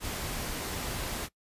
pink noise, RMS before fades -35 dBFS, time 0-1.29 s, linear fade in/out 50 ms, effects noise-tail reverb RT60 0.1 s tail -20 dB re dry + resampled to 32000 Hz

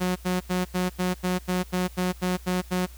sawtooth tone bursts, 181.9 Hz, F#3, 29 cents flat, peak -19 dBFS, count 12, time 0-2.866 s, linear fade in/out 20 ms, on 160 ms, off 86 ms, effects added 60 Hz sine -42 dBFS peak until 2.97 s + white hiss -52 dBFS RMS until 2.97 s

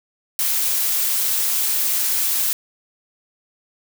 blue noise, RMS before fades -20 dBFS, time 0.39-2.53 s, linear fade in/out 0 ms, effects none

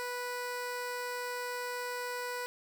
15% pulse tone, 491.9 Hz, B4, 7 cents flat, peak -29 dBFS, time 0-2.46 s, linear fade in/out 0 ms, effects none

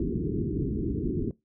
white low-pass noise, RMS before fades -29 dBFS, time 0-1.31 s, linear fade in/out 2 ms, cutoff 410 Hz, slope 96 dB/octave, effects noise-tail reverb RT60 0.2 s tail -21 dB re dry

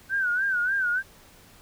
sine tone with vibrato, 1514 Hz, F#6, 39 cents sharp, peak -22 dBFS, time 0.09-1.03 s, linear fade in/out 50 ms, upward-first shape sine, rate 3.4 Hz, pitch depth 110 cents each way, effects pink hiss -53 dBFS RMS until 1.61 s

